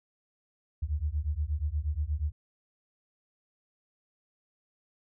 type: beating tone pair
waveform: sine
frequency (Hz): 71 / 79.4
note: C#2 / D#2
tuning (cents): +42 / +36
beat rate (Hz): 8.4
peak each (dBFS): -31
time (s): 0.82-2.32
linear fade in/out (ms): 10
effects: none